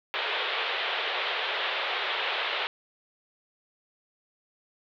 white band-pass noise, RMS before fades -30 dBFS, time 0.14-2.67 s, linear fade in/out 0 ms, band 400 to 3700 Hz, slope 48 dB/octave, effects none

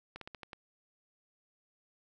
slowing click train, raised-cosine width 0.3 ms, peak -28 dBFS, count 6, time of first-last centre 0.16-0.532 s, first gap 53 ms, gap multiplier 1.17, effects none

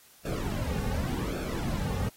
brown noise with flanger, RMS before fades -31 dBFS, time 0.25-2.09 s, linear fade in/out 5 ms, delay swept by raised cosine 1 to 3.1 ms, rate 0.88 Hz, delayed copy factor -0.75, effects white hiss -57 dBFS RMS until 2.16 s + AAC 48 kbps

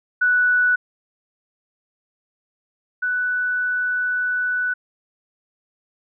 sine tone pair in turn, 1480 / 1487.5 Hz, F#6 / F#6, 0 / +9 cents, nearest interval unison, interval 9 cents, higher second, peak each -14 / -19 dBFS, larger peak first, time 0.21-0.76 / 3.02-4.74 s, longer second, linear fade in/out 10 ms, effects none

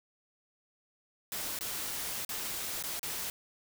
white noise with dropouts, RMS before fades -37 dBFS, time 1.32-3.3 s, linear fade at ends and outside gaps 1 ms, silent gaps 1.589-1.609 / 2.249-2.291 / 2.826-2.837 / 2.994-3.03 s, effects none

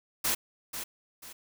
white noise with echo, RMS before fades -28 dBFS, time 0.24-0.35 s, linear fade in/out 10 ms, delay 490 ms, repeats 2, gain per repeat -9 dB, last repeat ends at 1.33 s, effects none

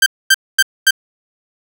sawtooth tone bursts, 1568 Hz, G6, in tune, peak -3 dBFS, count 4, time 0.02-0.908 s, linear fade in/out 5 ms, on 42 ms, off 240 ms, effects none

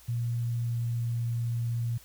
sine tone with pitch glide, 118.5 to 117.68 Hz, A#2 to A#2, +29 to +17 cents, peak -27 dBFS, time 0.08-1.98 s, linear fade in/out 10 ms, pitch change -12 cents, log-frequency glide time 0.37-1.29 s, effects added 60 Hz sine -59 dBFS peak until 2.04 s + white hiss -55 dBFS RMS until 2.04 s

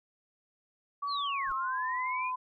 sine tone with pitch glide, 1139 to 1014.7 Hz, C#6 to B5, +47 to +47 cents, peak -31 dBFS, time 1.02-2.36 s, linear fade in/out 10 ms, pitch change -200 cents, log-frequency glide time 1.23-1.81 s
sine linear two-way sweep, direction down then up, 4488 to 1256 to 2508 Hz, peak -35 dBFS, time 1.07-2.32 s, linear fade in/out 50 ms, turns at 1.53 s
brown noise with exponential growth, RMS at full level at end -45 dBFS, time 1.4-1.52 s, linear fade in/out 1 ms, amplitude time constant 25 ms
effects none

